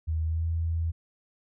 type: tone with pitch glide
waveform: sine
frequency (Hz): 79.8 to 82.42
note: D#2 to E2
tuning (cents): +44 to 0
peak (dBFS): -25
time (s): 0.07-0.92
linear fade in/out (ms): 20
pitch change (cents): +56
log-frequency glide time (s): 0.25-0.45
effects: none